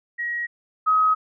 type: tone pair in turn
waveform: sine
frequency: 1900 / 1268.1 Hz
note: A#6 / D#6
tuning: +33 / +33 cents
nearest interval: perfect fifth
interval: 700 cents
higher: first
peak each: -24 / -15 dBFS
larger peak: second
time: 0.18-0.47 / 0.86-1.15 s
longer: neither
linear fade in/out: 20 ms
effects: none